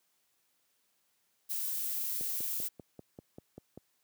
violet noise, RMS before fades -35 dBFS, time 1.49-2.69 s, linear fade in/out 20 ms
click train, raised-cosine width 2 ms, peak -32 dBFS, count 9, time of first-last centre 2.21-3.776 s, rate 5.11 Hz
effects white hiss -75 dBFS RMS until 4.03 s + high-pass 100 Hz 12 dB/octave

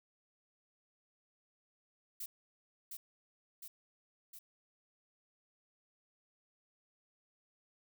violet noise with echo, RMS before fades -43 dBFS, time 2.2-2.26 s, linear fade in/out 5 ms, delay 710 ms, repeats 3, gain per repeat -3 dB, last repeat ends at 4.39 s, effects none

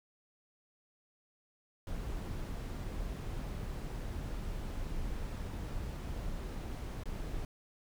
brown noise with dropouts, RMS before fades -39 dBFS, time 1.87-7.45 s, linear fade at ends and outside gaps 1 ms, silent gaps 7.035-7.056 s, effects none

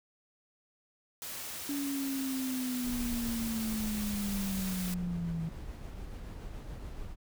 white noise, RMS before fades -41 dBFS, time 1.22-4.94 s, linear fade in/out 0 ms
sine linear sweep, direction down, 285.1 to 161.5 Hz, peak -32 dBFS, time 1.69-5.49 s, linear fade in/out 2 ms
brown noise with tremolo, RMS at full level -41 dBFS, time 2.83-7.16 s, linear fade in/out 50 ms, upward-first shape sine, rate 7 Hz, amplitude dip 25%
effects none

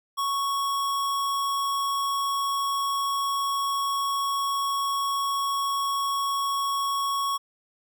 square tone, 1108.7 Hz, C#6, in tune, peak -25 dBFS, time 0.17-7.38 s, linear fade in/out 20 ms, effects none

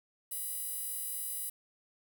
15% pulse tone with high-pass filter, 983 Hz, B5, 8 cents flat, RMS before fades -38 dBFS, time 0.31-1.5 s, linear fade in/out 10 ms, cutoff 12000 Hz, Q 2.2, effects 9-bit

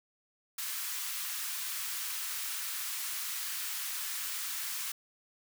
white high-pass noise, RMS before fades -37 dBFS, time 0.58-4.92 s, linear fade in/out 5 ms, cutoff 1100 Hz, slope 24 dB/octave, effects none

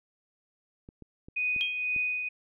clicks, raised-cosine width 3 ms, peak -33 dBFS, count 5, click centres 0.889 / 1.023 / 1.285 / 1.563 / 1.963 s
sine tone with tremolo, 2489 Hz, D#7, in tune, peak -25 dBFS, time 1.36-2.29 s, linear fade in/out 10 ms, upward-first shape triangle, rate 2 Hz, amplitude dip 50%
sine tone with exponential decay, 3217 Hz, G7, 44 cents sharp, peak -25 dBFS, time 1.61-1.85 s, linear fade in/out 0 ms, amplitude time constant 51 ms
effects none

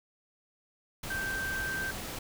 sine tone in noise, 1564 Hz, G6, 4 cents flat, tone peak -32 dBFS, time 1.1-1.91 s, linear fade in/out 5 ms, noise pink, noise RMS -39 dBFS, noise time 1.03-2.19 s, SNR +4 dB, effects none

